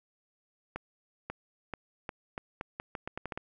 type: accelerating click train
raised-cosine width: 0.5 ms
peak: -21 dBFS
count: 13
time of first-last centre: 0.76-3.375 s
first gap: 540 ms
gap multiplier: 0.81
effects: none